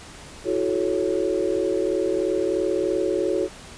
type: chord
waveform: sine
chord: F# minor seventh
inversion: third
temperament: equal with one note detuned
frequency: 329.6 / 370 / 432.9 / 554.4 Hz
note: E4 / F#4 / A4 / C#5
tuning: 0 / 0 / -28 / 0 cents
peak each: -27 / -24 / -26 / -27 dBFS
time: 0.44-3.49 s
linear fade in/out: 50 ms
effects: pink hiss -42 dBFS RMS until 3.77 s + resampled to 22050 Hz